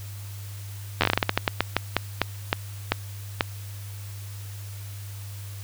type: slowing click train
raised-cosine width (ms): 0.3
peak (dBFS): -3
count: 19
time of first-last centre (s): 1.01-3.408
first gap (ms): 11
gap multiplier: 1.25
effects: added 100 Hz sine -35 dBFS peak until 5.63 s + white hiss -46 dBFS RMS until 5.63 s